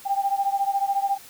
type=beating tone pair; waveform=sine; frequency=788 / 802 Hz; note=G5 / G5; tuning=+9 / +39 cents; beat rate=14 Hz; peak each=-23 / -25 dBFS; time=0.05-1.18 s; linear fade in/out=20 ms; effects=white hiss -46 dBFS RMS until 1.29 s